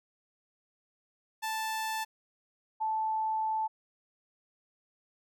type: tone pair in turn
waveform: sawtooth / sine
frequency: 880 / 875.8 Hz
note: A5 / A5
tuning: 0 / -8 cents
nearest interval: unison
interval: 8 cents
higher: first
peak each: -28 dBFS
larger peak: neither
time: 1.42-2.05 / 2.8-3.68 s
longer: second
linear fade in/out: 20 ms
effects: none